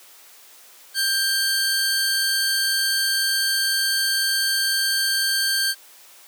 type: tone pair together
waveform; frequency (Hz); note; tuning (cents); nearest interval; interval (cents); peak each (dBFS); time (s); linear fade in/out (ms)
sawtooth; 1586 / 4486; G6 / C#8; +20 / +20; octave + tritone; 1800; -19 / -19; 0.94-5.75; 50
effects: white hiss -48 dBFS RMS until 6.27 s + high-pass 400 Hz 12 dB/octave

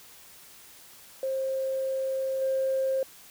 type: tone with level steps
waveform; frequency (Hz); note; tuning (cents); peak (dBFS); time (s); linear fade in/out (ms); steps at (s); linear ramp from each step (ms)
sine; 531; C5; +25; -26 / -23; 1.23-3.03; 2; 2.41; 10
effects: tanh soft clip ceiling -19 dBFS + white hiss -51 dBFS RMS until 3.3 s

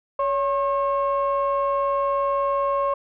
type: tone pair together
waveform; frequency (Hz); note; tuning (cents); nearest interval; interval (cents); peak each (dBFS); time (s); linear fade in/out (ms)
sine; 561.8 / 1079; C#5 / C#6; +23 / -47; major seventh; 1130; -21; 0.19-2.94; 5
effects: tanh soft clip ceiling -15 dBFS

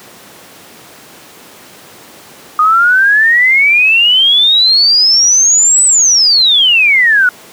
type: exponential two-way sweep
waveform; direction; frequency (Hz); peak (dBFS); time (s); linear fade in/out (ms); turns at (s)
sine; up then down; 1224 to 8100 to 1430; -5; 2.59-7.29; 2; 5.85
effects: pink hiss -36 dBFS RMS until 7.52 s + high-pass 200 Hz 12 dB/octave

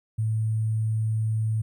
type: tone with sample-and-hold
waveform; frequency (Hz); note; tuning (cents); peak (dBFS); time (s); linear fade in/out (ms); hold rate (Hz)
sine; 110; A2; 0; -22; 0.18-1.62; 10; 8820
effects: none

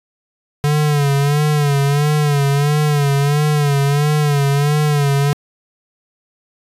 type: tone with vibrato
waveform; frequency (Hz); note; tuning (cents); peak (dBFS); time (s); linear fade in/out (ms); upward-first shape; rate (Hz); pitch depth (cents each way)
square; 145.1; D3; -21; -13; 0.64-5.33; 0; sine; 1.5; 69
effects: resampled to 32000 Hz

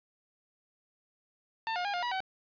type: tone with pitch steps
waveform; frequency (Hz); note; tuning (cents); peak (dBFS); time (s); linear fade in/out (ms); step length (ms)
sawtooth; 898 / 714 / 811 / 709 / 969 / 759; A5 / F5 / G#5 / F5 / B5 / F#5; +35 / +38 / -41 / +26 / -33 / +44; -27; 1.67-2.204; 0; 89
effects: resampled to 11025 Hz + 9-bit

